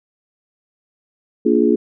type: chord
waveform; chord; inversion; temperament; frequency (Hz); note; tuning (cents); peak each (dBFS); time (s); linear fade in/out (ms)
sine; Bb dominant seventh; none; just; 233.1 / 291.4 / 349.6 / 419.5; Bb3 / D4 / F4 / Ab4; 0 / -13 / +2 / +17; -17; 1.45-1.76; 10
effects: none